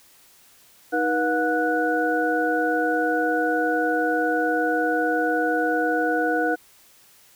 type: tone cluster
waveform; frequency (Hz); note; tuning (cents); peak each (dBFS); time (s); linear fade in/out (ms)
sine; 312.9 / 484.3 / 721 / 1476; D#4 / B4 / F#5 / F#6; +10 / -34 / -45 / -5; -25; 0.92-6.56; 20
effects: white hiss -54 dBFS RMS until 7.35 s